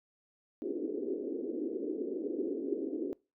pink band-pass noise, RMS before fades -36 dBFS, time 0.62-3.13 s, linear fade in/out 0 ms, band 280 to 440 Hz, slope 48 dB/octave, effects noise-tail reverb RT60 0.3 s tail -25 dB re dry

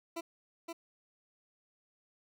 20% pulse tone with echo, 334.8 Hz, E4, 27 cents sharp, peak -32 dBFS, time 0.16-0.21 s, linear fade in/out 10 ms, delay 520 ms, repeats 1, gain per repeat -3 dB, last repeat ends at 0.73 s, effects none

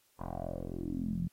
10% pulse tone with low-pass filter sweep, 43.65 Hz, F1, in tune, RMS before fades -37 dBFS, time 0.19-1.28 s, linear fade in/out 10 ms, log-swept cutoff 990 to 160 Hz, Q 6.2, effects white hiss -70 dBFS RMS until 1.32 s + AAC 48 kbps

